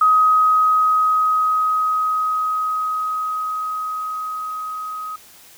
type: tone with level ramp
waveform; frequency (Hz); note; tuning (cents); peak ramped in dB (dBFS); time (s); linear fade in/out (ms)
sine; 1261; D#6; +23; -10 to -26; 0.01-5.16; 5
effects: white hiss -46 dBFS RMS until 5.57 s